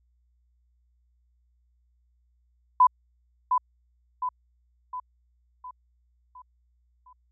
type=tone with echo; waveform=sine; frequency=1002 Hz; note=B5; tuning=25 cents sharp; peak=-13 dBFS; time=2.8-2.87 s; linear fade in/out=5 ms; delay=710 ms; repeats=6; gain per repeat=-6 dB; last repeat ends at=7.13 s; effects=added 60 Hz sine -64 dBFS peak until 7.31 s